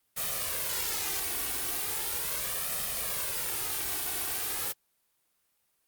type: noise with flanger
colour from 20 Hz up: white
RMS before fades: -32 dBFS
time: 0.16-4.73 s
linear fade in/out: 20 ms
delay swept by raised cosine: 1.6 to 2.7 ms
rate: 0.38 Hz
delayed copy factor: +0.7
effects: white hiss -74 dBFS RMS until 5.87 s + Opus 32 kbps